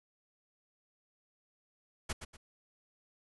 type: noise with echo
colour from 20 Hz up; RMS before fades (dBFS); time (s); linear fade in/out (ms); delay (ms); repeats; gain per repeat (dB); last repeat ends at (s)
pink; -35; 2.09-2.13; 10; 120; 2; -9; 2.37
effects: resampled to 24000 Hz